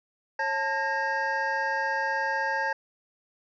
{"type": "tone cluster", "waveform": "triangle", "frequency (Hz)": [545, 885, 1619, 1858], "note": ["C#5", "A5", "G#6", "A#6"], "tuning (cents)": [-29, 10, -45, -6], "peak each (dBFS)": [-32, -27, -28, -32], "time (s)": [0.39, 2.73], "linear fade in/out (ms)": 5, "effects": ["resampled to 16000 Hz"]}